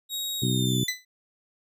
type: tone with pitch glide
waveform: sawtooth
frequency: 3780 to 3507 Hz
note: A#7 to A7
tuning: +23 to -6 cents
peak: -26 dBFS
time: 0.09-0.89 s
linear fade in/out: 50 ms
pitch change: -129 cents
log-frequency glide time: 0.4-0.77 s
type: harmonic tone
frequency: 63.4 Hz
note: B1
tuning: 46 cents sharp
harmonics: 2 / 3 / 4 / 5 / 6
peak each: -25 / -29 / -31 / -33 / -35 dBFS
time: 0.42-0.84 s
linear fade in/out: 5 ms
type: tone with exponential decay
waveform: 20% pulse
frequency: 2003 Hz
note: B6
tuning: 24 cents sharp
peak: -17 dBFS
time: 0.88-1.05 s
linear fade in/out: 5 ms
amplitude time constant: 35 ms
effects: none